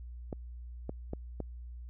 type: clicks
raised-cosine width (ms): 2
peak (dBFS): -23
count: 4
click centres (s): 0.328 / 0.894 / 1.134 / 1.403
effects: added 60 Hz sine -42 dBFS peak until 1.89 s